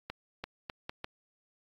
accelerating click train, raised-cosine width 0.3 ms, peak -21 dBFS, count 5, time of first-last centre 0.1-1.044 s, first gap 340 ms, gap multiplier 0.76, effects AAC 32 kbps

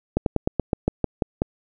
slowing click train, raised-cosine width 2 ms, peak -6 dBFS, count 10, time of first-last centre 0.17-1.419 s, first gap 92 ms, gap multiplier 1.1, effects none

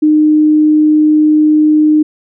sine tone, 305.5 Hz, D#4, 32 cents flat, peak -5 dBFS, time 0.02-2.03 s, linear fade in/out 10 ms, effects none

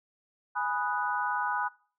sine chord, G# minor seventh, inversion none, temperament equal, 830.6 / 987.8 / 1244.5 / 1480 Hz, G#5 / B5 / D#6 / F#6, 0 / 0 / 0 / 0 cents, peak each -33 / -32 / -35 / -33 dBFS, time 0.55-1.69 s, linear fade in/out 20 ms, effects noise-tail reverb RT60 0.4 s tail -21 dB re dry

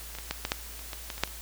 clicks, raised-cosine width 0.2 ms, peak -23 / -21 / -12 / -12 / -8 / -29 / -19 / -17 / -23 / -6 / -26 dBFS, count 11, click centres 0.151 / 0.186 / 0.31 / 0.451 / 0.519 / 0.793 / 0.932 / 1.102 / 1.18 / 1.236 / 1.276 s, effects added 56 Hz sine -44 dBFS peak until 1.41 s + white hiss -44 dBFS RMS until 1.41 s

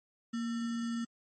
sine tone with sample-and-hold, 233.1 Hz, A#3, in tune, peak -32 dBFS, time 0.33-1.05 s, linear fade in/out 10 ms, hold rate 1575 Hz, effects MP3 32 kbps

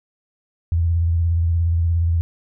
sine tone with vibrato, 84.1 Hz, E2, 35 cents sharp, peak -15 dBFS, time 0.72-2.21 s, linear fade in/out 0 ms, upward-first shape sine, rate 17 Hz, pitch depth 51 cents each way, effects none

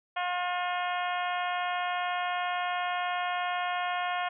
harmonic tone with a mistuned harmonic, 357.2 Hz, F4, 39 cents sharp, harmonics 2 / 3 / 4 / 5 / 6 / 7 / 8 / 9, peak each -31 / -35 / -37 / -39 / -41 / -42 / -43 / -44 dBFS, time 0.16-4.29 s, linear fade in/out 10 ms, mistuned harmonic 9, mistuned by +16 cents, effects none

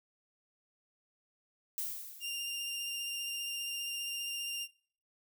violet noise with exponential decay, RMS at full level -35 dBFS, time 1.78-2.75 s, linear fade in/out 0 ms, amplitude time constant 210 ms
sawtooth tone with vibrato, 2794 Hz, F7, in tune, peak -33 dBFS, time 2.2-4.68 s, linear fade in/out 50 ms, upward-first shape triangle, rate 15 Hz, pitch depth 16 cents each way
effects noise-tail reverb RT60 0.5 s tail -24 dB re dry

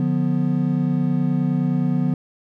triangle chord, B diminished, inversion first, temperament just, 148.16 / 177.8 / 246.9 Hz, D3 / F3 / B3, +16 / +31 / 0 cents, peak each -20 / -20 / -20 dBFS, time 0-2.14 s, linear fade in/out 2 ms, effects none

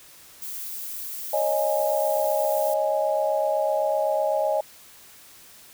violet noise, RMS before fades -34 dBFS, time 0.42-2.74 s, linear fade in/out 2 ms
sine chord, C# suspended second, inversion none, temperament equal, 554.4 / 622.3 / 830.6 Hz, C#5 / D#5 / G#5, 0 / 0 / 0 cents, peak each -26 / -23 / -27 dBFS, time 1.33-4.61 s, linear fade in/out 5 ms
effects white hiss -49 dBFS RMS until 5.73 s

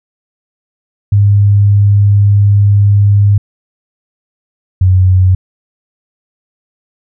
sine tone pair in turn, 101.6 / 92.81 Hz, G#2 / F#2, -38 / +6 cents, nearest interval major second, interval 156 cents, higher first, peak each -4 dBFS, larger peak neither, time 1.12-3.38 / 4.81-5.35 s, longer first, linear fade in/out 5 ms, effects none

